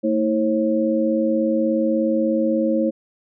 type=tone cluster; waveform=sine; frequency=225.3 / 321.8 / 539 Hz; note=A3 / E4 / C#5; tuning=+41 / -42 / -49 cents; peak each=-21 dBFS; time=0.03-2.91 s; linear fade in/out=20 ms; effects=none